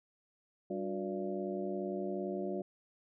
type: harmonic tone with a mistuned harmonic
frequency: 97.5 Hz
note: G2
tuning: 9 cents flat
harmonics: 2 / 3 / 4 / 5 / 6 / 7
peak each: -40 / -44 / -38 / -48 / -42 / -46 dBFS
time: 0.7-2.62 s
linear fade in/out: 5 ms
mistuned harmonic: 4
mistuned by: -120 cents
effects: none